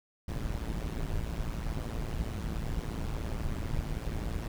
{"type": "noise with amplitude modulation", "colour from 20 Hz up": "brown", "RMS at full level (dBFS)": -30, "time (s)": [0.28, 4.48], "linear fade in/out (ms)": 5, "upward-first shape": "sine", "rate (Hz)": 112, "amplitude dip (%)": 85, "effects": []}